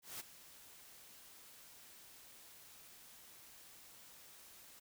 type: noise with ADSR envelope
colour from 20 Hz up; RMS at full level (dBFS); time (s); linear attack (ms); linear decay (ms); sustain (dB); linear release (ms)
white; -45; 0.02-4.8; 180; 17; -14; 15
effects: none